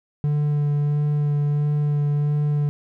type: tone with vibrato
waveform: triangle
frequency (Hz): 146.83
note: D3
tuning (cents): 0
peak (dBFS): -16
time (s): 0.24-2.69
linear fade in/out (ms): 0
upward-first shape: sine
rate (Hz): 1.5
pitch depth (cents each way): 13
effects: none